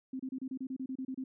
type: tone bursts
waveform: sine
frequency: 261.6 Hz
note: C4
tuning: in tune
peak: -35 dBFS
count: 12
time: 0.13-1.24 s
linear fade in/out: 5 ms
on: 65 ms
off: 30 ms
effects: none